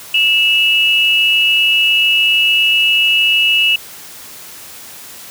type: tone pair together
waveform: sine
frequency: 2646 / 2899 Hz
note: E7 / F#7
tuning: +6 / -36 cents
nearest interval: major second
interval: 158 cents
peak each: -12 dBFS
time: 0.14-3.76 s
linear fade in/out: 5 ms
effects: white hiss -34 dBFS RMS until 5.3 s + high-pass 60 Hz 12 dB/octave